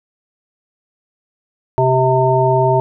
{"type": "harmonic tone", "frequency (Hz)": 129.8, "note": "C3", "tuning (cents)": -13, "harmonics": [1, 3, 5, 7], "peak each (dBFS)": [-16, -16, -16, -16], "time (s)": [1.78, 2.8], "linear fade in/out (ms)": 0, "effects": []}